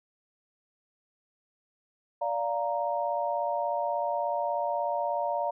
sine chord, Bb major, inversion first, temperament just, 582.7 / 699.2 / 932.3 Hz, D5 / F5 / Bb5, -14 / +2 / 0 cents, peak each -31 dBFS, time 2.21-5.51 s, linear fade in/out 10 ms, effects none

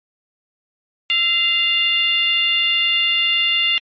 sine tone with frequency modulation, 2800 Hz, F7, 4 cents sharp, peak -14 dBFS, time 1.1-3.78 s, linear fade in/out 0 ms, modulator 727 Hz, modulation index 0.9, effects MP3 32 kbps

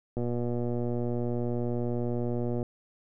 click train, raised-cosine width 2 ms, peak -19 dBFS, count 296, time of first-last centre 0.17-2.628 s, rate 120 Hz, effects none

